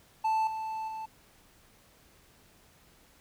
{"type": "tone with level steps", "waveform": "triangle", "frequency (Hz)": 880, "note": "A5", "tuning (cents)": 0, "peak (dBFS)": [-23, -31, -34], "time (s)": [0.24, 1.06], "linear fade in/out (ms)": 10, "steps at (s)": [0.47, 0.88], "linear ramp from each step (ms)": 2, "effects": ["pink hiss -61 dBFS RMS until 3.2 s"]}